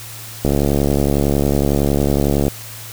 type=click train; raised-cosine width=2 ms; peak=-3 dBFS; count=145; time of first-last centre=0.45-2.481 s; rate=70.9 Hz; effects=added 111 Hz sine -36 dBFS peak until 2.92 s + white hiss -34 dBFS RMS until 2.92 s